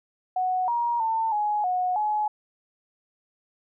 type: tone with pitch steps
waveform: sine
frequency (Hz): 739 / 947 / 896 / 838 / 730 / 846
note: F#5 / A#5 / A5 / G#5 / F#5 / G#5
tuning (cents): -2 / +27 / +31 / +15 / -24 / +32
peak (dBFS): -22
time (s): 0.36-2.28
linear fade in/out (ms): 5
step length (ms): 320
effects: none